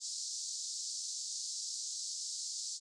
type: band-pass noise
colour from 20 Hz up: white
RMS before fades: -41 dBFS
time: 0-2.8 s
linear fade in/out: 50 ms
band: 4300 to 7700 Hz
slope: 48 dB/octave
effects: resampled to 24000 Hz